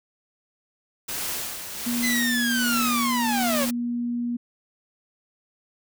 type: noise with tremolo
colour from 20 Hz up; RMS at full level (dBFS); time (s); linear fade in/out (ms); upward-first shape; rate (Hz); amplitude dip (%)
white; -29; 1.08-3.71; 10; sine; 1.3; 55
type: tone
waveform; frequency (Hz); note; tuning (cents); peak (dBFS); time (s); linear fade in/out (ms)
sine; 239.5; A#3; +47; -24; 1.86-4.37; 10
type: linear sweep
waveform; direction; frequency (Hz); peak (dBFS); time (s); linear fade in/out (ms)
sawtooth; down; 2056 to 523.3; -20; 2.02-3.66; 20
effects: none